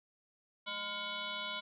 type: tone with frequency modulation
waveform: sine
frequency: 2217 Hz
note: C#7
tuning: in tune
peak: -37 dBFS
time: 0.66-1.61 s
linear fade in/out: 20 ms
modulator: 400 Hz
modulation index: 3.8
effects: none